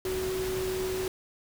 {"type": "tone in noise", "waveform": "sine", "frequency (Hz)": 374.1, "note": "F#4", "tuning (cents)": 19, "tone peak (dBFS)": -29, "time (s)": [0.05, 1.08], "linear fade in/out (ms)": 2, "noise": "pink", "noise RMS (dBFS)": -37, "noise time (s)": [0.05, 1.08], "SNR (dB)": 5, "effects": []}